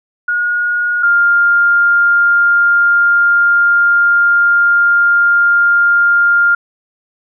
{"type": "tone pair in turn", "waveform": "sine", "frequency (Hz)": [1438, 1402.7], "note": ["F#6", "F6"], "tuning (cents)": [-50, 7], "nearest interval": "unison", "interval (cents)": 43, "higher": "first", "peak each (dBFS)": [-12, -7], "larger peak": "second", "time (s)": [[0.28, 1.03], [1.03, 6.55]], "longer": "second", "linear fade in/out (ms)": 5, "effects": []}